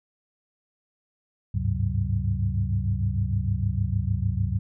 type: tone cluster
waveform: sine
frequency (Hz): 71.6 / 98.4 / 105 / 132.2 / 185.1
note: D2 / G2 / G#2 / C3 / F#3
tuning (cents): -43 / +7 / +19 / +18 / +1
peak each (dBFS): -29 / -26 / -28 / -32 / -33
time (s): 1.54-4.59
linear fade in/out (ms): 10
effects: none